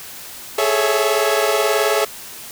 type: chord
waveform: sawtooth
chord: A major seventh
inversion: third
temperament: equal with one note detuned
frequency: 415.3 / 433.9 / 554.4 / 659.3 Hz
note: G#4 / A4 / C#5 / E5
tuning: 0 / -24 / 0 / 0 cents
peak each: -17 dBFS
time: 0.58-2.05 s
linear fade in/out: 5 ms
effects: white hiss -35 dBFS RMS until 2.51 s